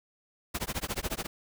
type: noise with tremolo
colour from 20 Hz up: pink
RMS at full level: -31 dBFS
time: 0.54-1.27 s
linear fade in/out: 10 ms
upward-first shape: sine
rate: 14 Hz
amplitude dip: 100%
effects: none